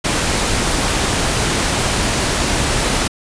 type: noise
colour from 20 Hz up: pink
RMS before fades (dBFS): -17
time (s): 0.04-3.08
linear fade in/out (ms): 10
effects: resampled to 22050 Hz